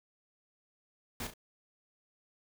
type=noise with echo; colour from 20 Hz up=pink; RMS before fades=-39 dBFS; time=1.2-1.27 s; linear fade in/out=2 ms; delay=34 ms; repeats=2; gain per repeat=-8 dB; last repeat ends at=1.338 s; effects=none